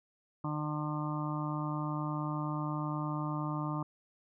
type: harmonic tone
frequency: 150.7 Hz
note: D3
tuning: 45 cents sharp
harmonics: 1 / 2 / 4 / 5 / 6 / 7 / 8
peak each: -35 / -38 / -46 / -48 / -44 / -42 / -43 dBFS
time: 0.44-3.83 s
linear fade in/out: 5 ms
effects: none